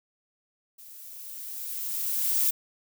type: noise with level ramp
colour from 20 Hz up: violet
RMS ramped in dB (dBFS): -48 to -23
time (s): 0.78-2.51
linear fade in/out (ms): 10
effects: none